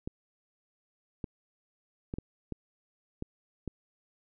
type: clicks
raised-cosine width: 3 ms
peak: -22 dBFS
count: 7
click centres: 0.075 / 1.242 / 2.139 / 2.185 / 2.523 / 3.224 / 3.677 s
effects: none